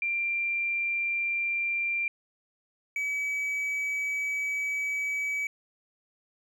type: tone pair in turn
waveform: sine / triangle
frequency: 2372 / 2283 Hz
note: D7 / D7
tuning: +17 / -50 cents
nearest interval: minor second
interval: 67 cents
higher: first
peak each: -26 dBFS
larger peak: neither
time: 0.02-2.08 / 2.96-5.47 s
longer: second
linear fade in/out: 2 ms
effects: none